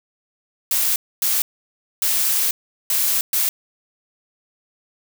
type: noise bursts at uneven times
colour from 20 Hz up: blue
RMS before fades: -19 dBFS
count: 5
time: 0.71-0.96 / 1.22-1.42 / 2.02-2.51 / 2.9-3.21 / 3.33-3.49 s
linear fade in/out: 2 ms
effects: none